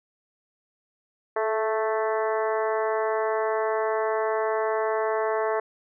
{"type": "harmonic tone with a mistuned harmonic", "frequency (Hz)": 220, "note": "A3", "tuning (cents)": 0, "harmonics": [2, 3, 4, 5, 6, 7, 8, 9], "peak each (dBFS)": [-26, -28, -31, -32, -37, -40, -37, -41], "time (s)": [1.36, 5.6], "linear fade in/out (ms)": 5, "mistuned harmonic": 2, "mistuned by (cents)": -20, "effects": []}